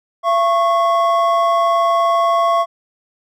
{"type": "tone pair together", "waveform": "triangle", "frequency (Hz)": [678.1, 1101], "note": ["E5", "C#6"], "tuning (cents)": [49, -12], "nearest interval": "minor sixth", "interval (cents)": 839, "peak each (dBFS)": -13, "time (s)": [0.23, 2.66], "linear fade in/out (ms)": 50, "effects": []}